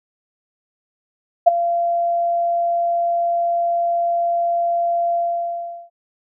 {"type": "tone with ADSR envelope", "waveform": "sine", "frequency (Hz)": 687, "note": "F5", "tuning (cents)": -29, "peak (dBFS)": -3, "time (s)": [1.46, 5.9], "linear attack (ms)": 18, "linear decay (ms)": 14, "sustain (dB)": -13, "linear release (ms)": 750, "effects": []}